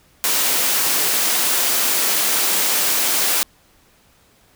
white high-pass noise, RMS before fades -18 dBFS, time 0.24-3.43 s, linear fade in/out 0 ms, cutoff 240 Hz, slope 12 dB/octave, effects pink hiss -55 dBFS RMS until 4.55 s

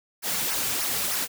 white noise with flanger, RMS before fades -27 dBFS, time 0.22-1.28 s, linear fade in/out 50 ms, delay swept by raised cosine 0.25 to 3.25 ms, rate 3.3 Hz, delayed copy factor -0.6, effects none

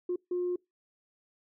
sine tone bursts at uneven times, 356.9 Hz, F4, 38 cents sharp, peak -27 dBFS, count 2, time 0.09-0.16 / 0.31-0.56 s, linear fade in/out 5 ms, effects noise-tail reverb RT60 0.2 s tail -25 dB re dry + tanh soft clip ceiling -24 dBFS

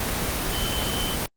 sine tone in noise, 3059 Hz, G7, 43 cents flat, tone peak -30 dBFS, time 0.52-1.16 s, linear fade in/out 2 ms, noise pink, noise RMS -26 dBFS, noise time 0-1.26 s, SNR -7 dB, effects Opus 24 kbps

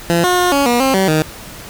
15% pulse tone with pitch steps, 170.2 / 360.1 / 358 / 280.4 / 240.5 / 266.7 / 191.4 / 155.7 Hz, F3 / F#4 / F4 / C#4 / B3 / C4 / G3 / D#3, -44 / -47 / +43 / +20 / -46 / +33 / -41 / +2 cents, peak -5 dBFS, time 0.1-1.22 s, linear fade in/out 0 ms, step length 140 ms, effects pink hiss -33 dBFS RMS until 1.69 s

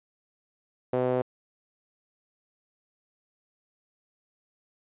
sawtooth tone with band-pass filter, 126.4 Hz, B2, 41 cents sharp, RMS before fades -26 dBFS, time 0.93-1.22 s, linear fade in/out 5 ms, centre 510 Hz, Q 2.3, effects resampled to 8000 Hz

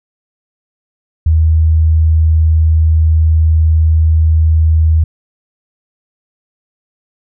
sine tone, 79.6 Hz, D#2, 40 cents sharp, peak -6 dBFS, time 1.26-5.04 s, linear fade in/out 5 ms, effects none

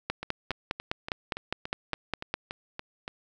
two click trains, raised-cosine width 0.3 ms, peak -12 / -19 dBFS, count 12 / 11, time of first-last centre 0.1-2.34 / 0.23-3.079 s, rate 4.91 / 3.51 Hz, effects none

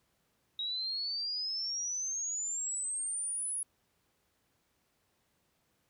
sine exponential sweep, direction up, 3800 to 10548 Hz, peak -33 dBFS, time 0.59-3.63 s, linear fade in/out 2 ms, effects pink hiss -75 dBFS RMS until 5.89 s + high-pass 60 Hz 12 dB/octave

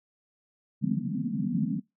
white band-pass noise, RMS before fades -29 dBFS, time 0.81-1.8 s, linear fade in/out 10 ms, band 140 to 260 Hz, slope 96 dB/octave, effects noise-tail reverb RT60 0.2 s tail -22 dB re dry

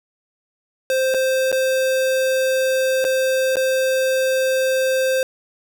square tone with dropouts, 523.3 Hz, C5, in tune, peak -17 dBFS, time 0.9-5.23 s, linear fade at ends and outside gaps 1 ms, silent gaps 1.141-1.145 / 1.517-1.526 / 3.043-3.049 / 3.557-3.568 s, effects none

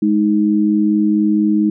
sine tone pair together, 209.3 / 313.6 Hz, G#3 / D#4, +14 / +14 cents, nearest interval perfect fifth, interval 700 cents, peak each -14 dBFS, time 0.02-1.7 s, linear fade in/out 5 ms, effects none

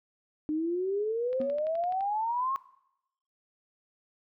sine exponential sweep, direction up, 299.9 to 1099 Hz, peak -27 dBFS, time 0.49-2.56 s, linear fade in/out 0 ms
click train, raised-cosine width 0.3 ms, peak -33 dBFS, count 9, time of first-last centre 1.33-2.008 s, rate 11.8 Hz
triangle tone with exponential decay, 246.9 Hz, B3, in tune, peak -28 dBFS, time 1.4-1.68 s, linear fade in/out 2 ms, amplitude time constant 59 ms
effects noise-tail reverb RT60 0.8 s tail -19 dB re dry

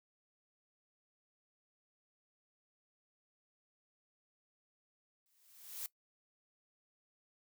blue noise with exponential growth, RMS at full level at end -40 dBFS, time 5.26-5.86 s, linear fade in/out 0 ms, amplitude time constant 130 ms, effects noise-tail reverb RT60 0.1 s tail -19 dB re dry

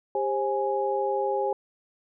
sine tone cluster, 399.6 / 532 / 832 Hz, G4 / C5 / G#5, +33 / +29 / +3 cents, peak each -28 dBFS, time 0.15-1.53 s, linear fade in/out 2 ms, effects none

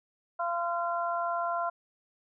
harmonic tone, 343.3 Hz, F4, 30 cents flat, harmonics 2 / 3 / 4, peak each -31 / -33 / -34 dBFS, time 0.39-1.7 s, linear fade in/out 10 ms, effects none

